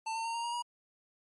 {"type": "tone with pitch steps", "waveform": "square", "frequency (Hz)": [892, 905, 918.1, 931.5, 945, 958.8], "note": ["A5", "A5", "A#5", "A#5", "A#5", "A#5"], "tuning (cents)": [23, 48, -27, -2, 23, 48], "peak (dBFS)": -34, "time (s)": [0.06, 0.624], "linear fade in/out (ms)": 10, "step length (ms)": 94, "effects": ["MP3 48 kbps"]}